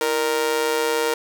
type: tone with amplitude modulation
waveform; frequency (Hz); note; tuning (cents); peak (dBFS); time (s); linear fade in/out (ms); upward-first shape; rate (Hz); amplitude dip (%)
sawtooth; 466.2; A#4; 0; -12; 0.01-1.14; 2; sine; 138; 75
effects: none